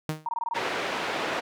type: tone with exponential decay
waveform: sawtooth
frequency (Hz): 155.56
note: D#3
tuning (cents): 0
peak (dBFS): -20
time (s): 0.09-0.28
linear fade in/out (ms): 0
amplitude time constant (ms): 41
type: tone bursts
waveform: sine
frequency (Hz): 932.3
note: A#5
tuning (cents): 0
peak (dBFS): -26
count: 7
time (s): 0.26-0.588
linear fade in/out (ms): 2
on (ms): 28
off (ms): 22
type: band-pass noise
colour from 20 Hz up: pink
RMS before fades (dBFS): -30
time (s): 0.54-1.41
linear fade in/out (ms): 20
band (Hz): 390 to 2900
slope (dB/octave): 12
effects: none